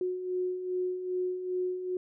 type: beating tone pair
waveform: sine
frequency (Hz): 363.1 / 365.6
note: F#4 / F#4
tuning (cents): -33 / -21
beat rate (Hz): 2.5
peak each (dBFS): -38 / -30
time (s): 0.01-1.97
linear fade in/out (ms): 2
effects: none